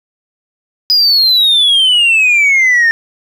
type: exponential sweep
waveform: sine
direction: down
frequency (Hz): 4991 to 1800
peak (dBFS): -4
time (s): 0.9-2.91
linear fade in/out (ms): 0
effects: tanh soft clip ceiling -5 dBFS + 7-bit